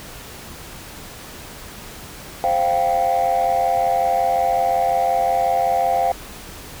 sine chord, C suspended fourth, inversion none, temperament equal, 523.3 / 698.5 / 784 Hz, C5 / F5 / G5, 0 / 0 / 0 cents, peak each -22 / -17 / -18 dBFS, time 2.44-6.12 s, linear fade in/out 0 ms, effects tanh soft clip ceiling -11 dBFS + pink hiss -37 dBFS RMS until 6.8 s

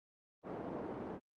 pink band-pass noise, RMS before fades -43 dBFS, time 0.43-1.2 s, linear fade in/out 50 ms, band 240 to 680 Hz, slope 12 dB/octave, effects Opus 32 kbps

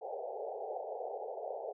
pink band-pass noise, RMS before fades -41 dBFS, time 0.01-1.73 s, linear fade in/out 20 ms, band 410 to 820 Hz, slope 96 dB/octave, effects none

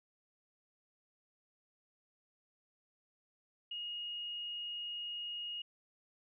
sine tone, 2870 Hz, F7, 47 cents sharp, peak -39 dBFS, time 3.71-5.62 s, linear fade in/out 5 ms, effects none

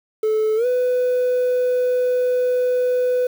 triangle tone with pitch glide, 434.1 to 498.6 Hz, A4 to B4, -23 to +16 cents, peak -13 dBFS, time 0.23-3.27 s, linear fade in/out 5 ms, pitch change +239 cents, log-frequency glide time 0.56-0.66 s, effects tanh soft clip ceiling -11 dBFS + 7-bit

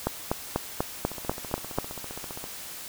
two click trains, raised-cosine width 1 ms, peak -23 / -10 dBFS, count 22 / 8, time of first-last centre 1.05-2.441 / 0.07-1.786 s, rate 15.1 / 4.08 Hz, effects white hiss -40 dBFS RMS until 2.88 s

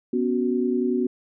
sine chord, B suspended second, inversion none, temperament equal, 246.9 / 277.2 / 370 Hz, B3 / C#4 / F#4, 0 / 0 / 0 cents, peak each -23 / -28 / -24 dBFS, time 0.13-1.07 s, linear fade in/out 5 ms, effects none

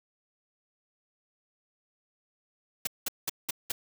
white noise bursts, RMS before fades -30 dBFS, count 5, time 2.85-3.72 s, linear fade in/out 5 ms, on 22 ms, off 190 ms, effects none

